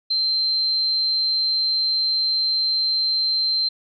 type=tone; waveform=sine; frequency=4125 Hz; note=C8; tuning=25 cents flat; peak=-18 dBFS; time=0.1-3.69 s; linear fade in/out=10 ms; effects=none